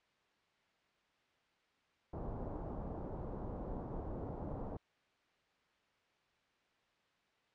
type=low-pass noise; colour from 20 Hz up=pink; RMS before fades=-43 dBFS; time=2.13-4.77 s; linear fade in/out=5 ms; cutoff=880 Hz; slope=24 dB/octave; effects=white hiss -74 dBFS RMS until 7.54 s + low-pass 3000 Hz 12 dB/octave